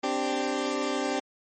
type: chord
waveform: 20% pulse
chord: C suspended second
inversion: none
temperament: equal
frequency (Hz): 261.6 / 293.7 / 392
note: C4 / D4 / G4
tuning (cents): 0 / 0 / 0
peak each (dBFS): -26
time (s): 0.03-1.2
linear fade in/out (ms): 10
effects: MP3 32 kbps